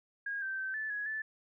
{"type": "tone with pitch steps", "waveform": "sine", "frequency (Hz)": [1633, 1558, 1547, 1746, 1673, 1749], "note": ["G#6", "G6", "G6", "A6", "G#6", "A6"], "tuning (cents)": [-30, -11, -23, -14, 12, -11], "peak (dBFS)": -34, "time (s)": [0.26, 1.22], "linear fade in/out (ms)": 5, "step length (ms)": 160, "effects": []}